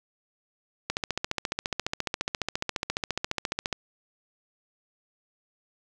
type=click train; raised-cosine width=0.2 ms; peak=-10 dBFS; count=42; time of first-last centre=0.9-3.728 s; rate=14.5 Hz; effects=none